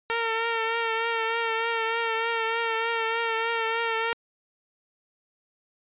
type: tone with vibrato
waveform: 10% pulse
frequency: 455.9 Hz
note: A#4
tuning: 39 cents flat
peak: -16 dBFS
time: 0.1-4.13 s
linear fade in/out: 0 ms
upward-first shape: triangle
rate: 3.3 Hz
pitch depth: 37 cents each way
effects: resampled to 8000 Hz